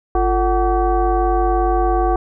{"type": "tone with frequency modulation", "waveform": "sine", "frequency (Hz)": 349.2, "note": "F4", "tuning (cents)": 0, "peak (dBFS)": -13, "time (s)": [0.15, 2.16], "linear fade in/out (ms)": 2, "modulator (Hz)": 398, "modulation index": 1.5, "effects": []}